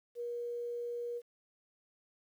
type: tone with quantisation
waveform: sine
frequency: 477.6 Hz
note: A#4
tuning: 42 cents sharp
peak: -36 dBFS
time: 0.15-1.22 s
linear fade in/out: 50 ms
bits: 11
effects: none